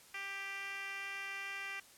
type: tone with band-pass filter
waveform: 10% pulse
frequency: 393.9 Hz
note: G4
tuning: 8 cents sharp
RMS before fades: -43 dBFS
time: 0.14-1.8 s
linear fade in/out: 5 ms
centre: 2400 Hz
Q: 2.1
effects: white hiss -60 dBFS RMS until 1.97 s + low-pass 12000 Hz 12 dB/octave